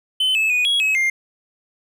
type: tone with pitch steps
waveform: triangle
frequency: 3049 / 2604 / 2475 / 3322 / 2563 / 2111 Hz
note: G7 / E7 / D#7 / G#7 / E7 / C7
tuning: -49 / -22 / -10 / 0 / -49 / +15 cents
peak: -14 dBFS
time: 0.2-1.1 s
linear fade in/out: 5 ms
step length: 150 ms
effects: none